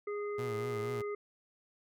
harmonic tone, 412.8 Hz, G#4, 10 cents flat, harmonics 1 / 3 / 5, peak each -35 / -45 / -49 dBFS, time 0.07-1.15 s, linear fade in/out 5 ms
sawtooth tone with vibrato, 116.54 Hz, A#2, in tune, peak -35 dBFS, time 0.38-1.02 s, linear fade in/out 10 ms, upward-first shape triangle, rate 4.2 Hz, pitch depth 120 cents each way
effects none

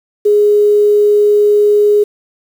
sine tone with quantisation, 415.3 Hz, G#4, in tune, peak -6 dBFS, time 0.25-2.04 s, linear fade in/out 10 ms, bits 6, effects none

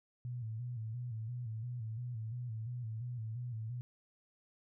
sine tone with vibrato, 116.54 Hz, A#2, in tune, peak -38 dBFS, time 0.25-3.81 s, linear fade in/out 0 ms, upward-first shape square, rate 2.9 Hz, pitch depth 90 cents each way, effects none

